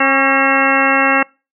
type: harmonic tone with a mistuned harmonic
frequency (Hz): 270.4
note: C#4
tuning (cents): -43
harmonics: 1 / 2 / 3 / 4 / 5 / 6 / 7 / 8 / 10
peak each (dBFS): -19 / -19 / -19 / -19 / -19 / -19 / -19 / -19 / -19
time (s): 0-1.23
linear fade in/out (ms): 5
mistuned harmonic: 4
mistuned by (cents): +44
effects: noise-tail reverb RT60 0.3 s tail -26 dB re dry

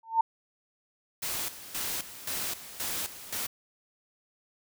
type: tone with exponential growth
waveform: sine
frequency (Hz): 902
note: A5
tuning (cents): +43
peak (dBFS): -16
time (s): 0.03-0.21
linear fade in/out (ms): 5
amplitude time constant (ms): 37
type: noise with tremolo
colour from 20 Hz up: white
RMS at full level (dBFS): -33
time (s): 1.22-3.47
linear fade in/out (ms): 10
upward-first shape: square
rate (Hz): 1.9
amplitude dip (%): 75
effects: none

